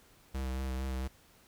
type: tone with vibrato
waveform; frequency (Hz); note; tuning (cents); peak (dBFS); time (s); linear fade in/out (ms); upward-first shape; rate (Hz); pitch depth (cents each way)
square; 65.41; C2; 0; -34; 0.34-1.08; 10; sine; 4.4; 26
effects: pink hiss -62 dBFS RMS until 1.47 s